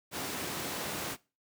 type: high-pass noise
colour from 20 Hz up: pink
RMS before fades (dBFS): -37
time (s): 0.11-1.17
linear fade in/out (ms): 50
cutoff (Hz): 150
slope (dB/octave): 12
effects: noise-tail reverb RT60 0.3 s tail -21 dB re dry